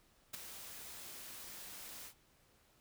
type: noise with ADSR envelope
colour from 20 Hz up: white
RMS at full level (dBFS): -40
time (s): 0.33-2.14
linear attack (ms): 14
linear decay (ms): 8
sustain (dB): -10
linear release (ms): 83
effects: pink hiss -70 dBFS RMS until 2.8 s